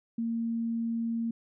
sine tone, 230 Hz, A#3, 23 cents flat, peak -28 dBFS, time 0.18-1.31 s, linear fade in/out 5 ms, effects none

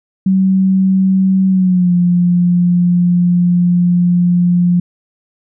sine tone with pitch glide, 190 to 176.26 Hz, F#3 to F3, +46 to +16 cents, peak -8 dBFS, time 0.26-4.8 s, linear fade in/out 5 ms, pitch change -130 cents, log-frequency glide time 1.48-1.93 s, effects none

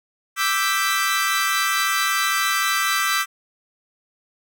sawtooth chord, E minor seventh, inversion third, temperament equal, 1174.7 / 1318.5 / 1568 / 1975.5 Hz, D6 / E6 / G6 / B6, 0 / 0 / 0 / 0 cents, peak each -21 dBFS, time 0.36-3.26 s, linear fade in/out 50 ms, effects none

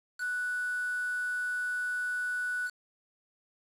sine tone with quantisation, 1480 Hz, F#6, in tune, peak -30 dBFS, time 0.18-2.71 s, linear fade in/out 50 ms, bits 7, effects low-pass 10000 Hz 12 dB/octave

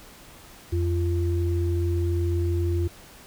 sine tone pair together, 86.28 / 345.1 Hz, F2 / F4, -20 / -21 cents, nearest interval 2 octaves, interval 2399 cents, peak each -22 / -28 dBFS, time 0.72-2.88 s, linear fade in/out 10 ms, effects pink hiss -48 dBFS RMS until 3.26 s

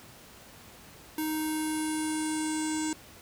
square tone with low-pass filter sweep, 311.1 Hz, D#4, in tune, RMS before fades -31 dBFS, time 1.18-2.93 s, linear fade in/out 2 ms, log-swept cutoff 12000 to 7700 Hz, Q 7, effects pink hiss -51 dBFS RMS until 3.21 s + high-pass 60 Hz 12 dB/octave

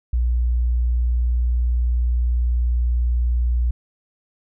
sine tone, 60.1 Hz, B1, 46 cents flat, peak -16 dBFS, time 0.13-3.71 s, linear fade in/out 5 ms, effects none

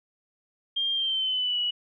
sine tone with pitch glide, 3200 to 2934 Hz, G7 to F#7, +35 to -15 cents, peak -24 dBFS, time 0.76-1.71 s, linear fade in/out 10 ms, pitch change -150 cents, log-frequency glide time 0.93-1.59 s, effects none

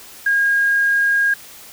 sine tone with quantisation, 1627 Hz, G#6, 36 cents flat, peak -13 dBFS, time 0.26-1.34 s, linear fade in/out 5 ms, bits 7, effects white hiss -40 dBFS RMS until 1.72 s

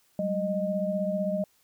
sine tone cluster, 188.6 / 204.2 / 617 Hz, F#3 / G#3 / D#5, +33 / -29 / -15 cents, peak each -30 / -34 / -28 dBFS, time 0.19-1.44 s, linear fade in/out 2 ms, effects white hiss -66 dBFS RMS until 1.63 s

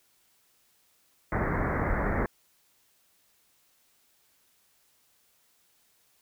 pink low-pass noise, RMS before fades -28 dBFS, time 1.32-2.26 s, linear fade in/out 2 ms, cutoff 2100 Hz, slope 96 dB/octave, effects white hiss -67 dBFS RMS until 6.21 s

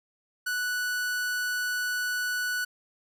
45% pulse tone, 1480 Hz, F#6, in tune, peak -27 dBFS, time 0.46-2.65 s, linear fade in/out 10 ms, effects none

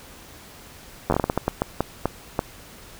slowing click train, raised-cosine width 1 ms, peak -6 dBFS, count 14, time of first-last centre 1.1-2.392 s, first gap 10 ms, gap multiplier 1.34, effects pink hiss -45 dBFS RMS until 2.99 s

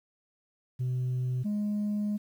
sine tone pair in turn, 126.7 / 208 Hz, B2 / G#3, +45 / +3 cents, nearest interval major sixth, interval 858 cents, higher second, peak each -25 dBFS, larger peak neither, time 0.79-1.44 / 1.44-2.18 s, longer second, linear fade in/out 20 ms, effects tanh soft clip ceiling -26 dBFS + 10-bit

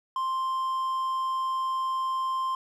triangle tone, 1050 Hz, C6, 6 cents sharp, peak -24 dBFS, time 0.16-2.55 s, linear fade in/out 2 ms, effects none

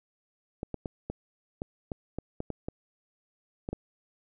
clicks, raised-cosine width 2 ms, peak -20 dBFS, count 12, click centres 0.631 / 0.743 / 0.858 / 1.1 / 1.619 / 1.918 / 2.186 / 2.404 / 2.503 / 2.685 / 3.689 / 3.73 s, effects none

